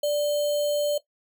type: tone with sample-and-hold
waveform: sine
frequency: 587.3 Hz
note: D5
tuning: in tune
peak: -21 dBFS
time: 0.03-0.98 s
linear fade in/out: 5 ms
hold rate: 3675 Hz
effects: noise-tail reverb RT60 0.1 s tail -17 dB re dry